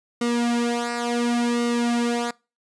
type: tone with flanger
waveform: sawtooth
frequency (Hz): 238.2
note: A#3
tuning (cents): +38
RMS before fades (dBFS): -23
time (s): 0.21-2.31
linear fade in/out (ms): 5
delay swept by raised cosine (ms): 1.2 to 3.9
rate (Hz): 0.7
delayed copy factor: -0.8
effects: noise-tail reverb RT60 0.3 s tail -25 dB re dry + resampled to 22050 Hz